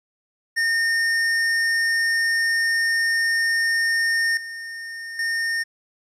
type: tone with level steps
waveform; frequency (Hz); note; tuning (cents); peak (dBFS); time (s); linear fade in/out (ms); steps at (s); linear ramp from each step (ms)
square; 1828; A#6; -34; -19 / -32 / -22; 0.56-5.64; 20; 4.37 / 5.19; 2
effects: low-pass 9000 Hz 12 dB/octave + 10-bit